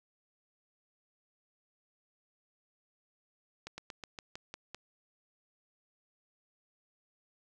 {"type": "slowing click train", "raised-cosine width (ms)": 0.2, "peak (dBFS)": -25, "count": 8, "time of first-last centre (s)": [3.67, 4.746], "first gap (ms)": 110, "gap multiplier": 1.11, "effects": []}